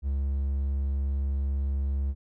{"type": "tone", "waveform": "triangle", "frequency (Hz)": 68.9, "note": "C#2", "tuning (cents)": -10, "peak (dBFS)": -23, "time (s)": [0.02, 2.15], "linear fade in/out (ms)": 50, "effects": []}